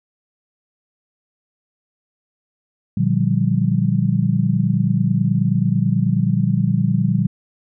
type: chord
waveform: sine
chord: G minor seventh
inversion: first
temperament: just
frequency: 117.6 / 147 / 176.4 / 196 Hz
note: Bb2 / D3 / F3 / G3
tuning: +16 / +2 / +18 / 0 cents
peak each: -20 dBFS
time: 2.97-7.27 s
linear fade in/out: 5 ms
effects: none